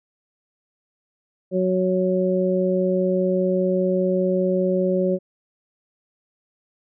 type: harmonic tone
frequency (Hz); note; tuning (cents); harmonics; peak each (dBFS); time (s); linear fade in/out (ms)
185; F#3; 0; 1 / 2 / 3; -22 / -22 / -22; 1.51-5.19; 50
effects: none